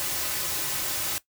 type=noise with comb filter; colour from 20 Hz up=white; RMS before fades=-29 dBFS; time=0-1.18 s; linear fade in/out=0 ms; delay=4.3 ms; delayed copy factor=-0.55; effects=noise-tail reverb RT60 0.1 s tail -17 dB re dry